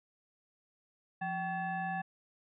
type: tone with frequency modulation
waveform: sine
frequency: 770 Hz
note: G5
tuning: 31 cents flat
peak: -33 dBFS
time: 1.21-2.02 s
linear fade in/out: 10 ms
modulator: 945 Hz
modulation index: 1
effects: none